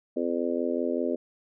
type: harmonic tone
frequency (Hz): 85.2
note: F2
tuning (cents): -42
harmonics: 3 / 4 / 5 / 6 / 7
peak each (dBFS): -30 / -31 / -32 / -33 / -33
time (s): 0.16-1.16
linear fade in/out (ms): 10
effects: none